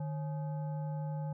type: tone with frequency modulation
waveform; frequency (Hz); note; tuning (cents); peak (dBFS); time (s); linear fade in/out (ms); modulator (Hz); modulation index
sine; 152; D#3; -40; -34; 0-1.33; 5; 696; 0.45
effects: none